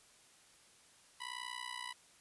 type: tone with amplitude modulation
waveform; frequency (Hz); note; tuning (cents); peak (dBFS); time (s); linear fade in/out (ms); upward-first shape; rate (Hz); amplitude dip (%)
15% pulse; 987.8; B5; 0; -32; 1.2-1.93; 10; sine; 61; 90
effects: white hiss -64 dBFS RMS until 2.2 s + resampled to 24000 Hz